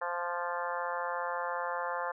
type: harmonic tone with a mistuned harmonic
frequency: 174.61 Hz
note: F3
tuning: in tune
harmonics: 3 / 4 / 5 / 6 / 7 / 8 / 9 / 10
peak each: -38 / -41 / -38 / -38 / -42 / -42 / -45 / -43 dBFS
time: 0.01-2.12 s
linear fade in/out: 10 ms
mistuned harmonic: 7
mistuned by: -25 cents
effects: none